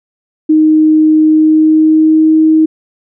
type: tone with pitch glide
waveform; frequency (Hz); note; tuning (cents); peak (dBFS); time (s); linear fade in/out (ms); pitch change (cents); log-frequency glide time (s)
sine; 311.1 to 315.3; D#4 to D#4; 0 to +23; -4; 0.49-2.66; 10; +23; 1.25-2.35
effects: none